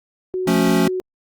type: tone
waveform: sine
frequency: 370 Hz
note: F#4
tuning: in tune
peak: -20 dBFS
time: 0.34-1 s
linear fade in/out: 0 ms
type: chord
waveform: square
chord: F augmented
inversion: none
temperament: equal with one note detuned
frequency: 175.52 / 220 / 277.2 Hz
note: F3 / A3 / C#4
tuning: +9 / 0 / 0 cents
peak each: -20 dBFS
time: 0.47-0.88 s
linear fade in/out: 5 ms
effects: Opus 48 kbps